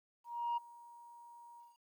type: tone with ADSR envelope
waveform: sine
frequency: 946 Hz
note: A#5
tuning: 25 cents sharp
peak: -30 dBFS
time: 0.24-1.78 s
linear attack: 330 ms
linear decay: 15 ms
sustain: -23 dB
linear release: 180 ms
effects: tanh soft clip ceiling -31 dBFS + 12-bit